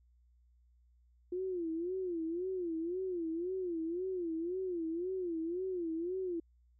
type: tone with vibrato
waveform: sine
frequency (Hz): 349.2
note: F4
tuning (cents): 0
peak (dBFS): -34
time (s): 1.32-6.4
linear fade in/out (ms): 5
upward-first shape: sine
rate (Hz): 1.9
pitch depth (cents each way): 140
effects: added 60 Hz sine -64 dBFS peak until 6.79 s